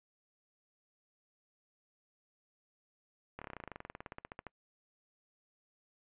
slowing click train, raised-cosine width 0.5 ms, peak -28 dBFS, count 24, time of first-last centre 3.39-4.467 s, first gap 26 ms, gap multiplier 1.05, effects noise-tail reverb RT60 0.1 s tail -26 dB re dry + resampled to 8000 Hz

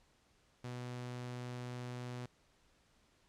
sawtooth tone, 123.47 Hz, B2, in tune, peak -38 dBFS, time 0.64-2.26 s, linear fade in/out 5 ms, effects pink hiss -71 dBFS RMS until 3.28 s + low-pass 8000 Hz 12 dB/octave

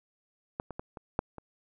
clicks, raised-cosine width 1 ms, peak -18 / -25 / -22 / -28 / -12 / -28 dBFS, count 6, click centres 0.599 / 0.707 / 0.795 / 0.972 / 1.191 / 1.383 s, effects none

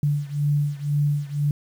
sine beating tone pair, 145 / 147 Hz, D3 / D3, -22 / +2 cents, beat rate 2 Hz, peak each -22 / -24 dBFS, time 0.03-1.51 s, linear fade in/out 2 ms, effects 8-bit

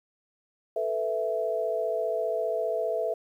sine chord, A suspended second, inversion none, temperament just, 440 / 495 / 660 Hz, A4 / B4 / E5, 0 / +4 / +2 cents, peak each -31 / -32 / -28 dBFS, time 0.76-3.14 s, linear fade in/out 5 ms, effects 10-bit

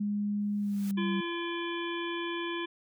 sine tone with pitch glide, 205.9 to 194.79 Hz, G#3 to G3, -15 to -11 cents, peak -28 dBFS, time 0-1.21 s, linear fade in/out 10 ms, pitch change -96 cents, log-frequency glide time 0.58-1.08 s
white noise with exponential growth, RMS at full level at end -45 dBFS, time 0.4-0.91 s, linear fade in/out 0 ms, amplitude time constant 110 ms
harmonic tone, 341.3 Hz, F4, 40 cents flat, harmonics 1 / 3 / 5 / 7 / 9 / 10, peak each -34 / -39 / -41 / -42 / -44 / -44 dBFS, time 0.97-2.66 s, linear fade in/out 10 ms
effects none

